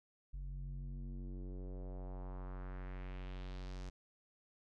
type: tone with low-pass filter sweep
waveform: square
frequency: 46.25 Hz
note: F#1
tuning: in tune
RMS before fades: -45 dBFS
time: 0.33-3.9 s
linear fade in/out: 10 ms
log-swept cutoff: 96 to 6300 Hz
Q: 1.8
effects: none